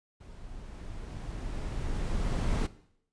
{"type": "noise with level ramp", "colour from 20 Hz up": "brown", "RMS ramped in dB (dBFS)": [-47, -26], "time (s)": [0.2, 2.67], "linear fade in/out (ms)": 10, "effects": ["noise-tail reverb RT60 0.7 s tail -17 dB re dry", "resampled to 22050 Hz"]}